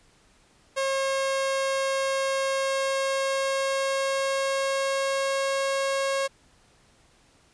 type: tone with pitch glide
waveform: sawtooth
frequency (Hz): 540 to 545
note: C#5 to C#5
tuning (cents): -45 to -29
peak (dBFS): -20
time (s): 0.76-6.28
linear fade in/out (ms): 20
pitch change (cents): +16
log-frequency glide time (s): 2.58-5.65
effects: pink hiss -60 dBFS RMS until 7.53 s + resampled to 22050 Hz